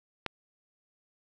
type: click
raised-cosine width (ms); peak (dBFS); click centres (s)
0.3; -15; 0.263
effects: none